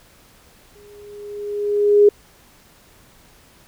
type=tone with exponential growth; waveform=sine; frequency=412 Hz; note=G#4; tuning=14 cents flat; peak=-6 dBFS; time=0.75-2.09 s; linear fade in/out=5 ms; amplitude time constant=290 ms; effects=pink hiss -51 dBFS RMS until 3.67 s